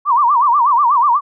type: tone with vibrato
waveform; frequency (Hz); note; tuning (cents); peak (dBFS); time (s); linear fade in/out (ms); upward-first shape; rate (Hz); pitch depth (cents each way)
sine; 1052; C6; +9; -9; 0.05-1.21; 50; sine; 8.2; 220
effects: none